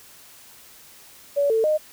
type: tone with pitch steps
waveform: sine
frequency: 569 / 446.2 / 614 Hz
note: C#5 / A4 / D#5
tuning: +45 / +24 / -23 cents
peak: -17 dBFS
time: 1.36-1.78 s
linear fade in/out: 20 ms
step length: 140 ms
effects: white hiss -48 dBFS RMS until 1.92 s